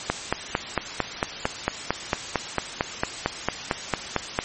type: click train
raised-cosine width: 0.5 ms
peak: -5 dBFS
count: 20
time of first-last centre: 0.1-4.389 s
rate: 4.43 Hz
effects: white hiss -34 dBFS RMS until 4.44 s + MP3 32 kbps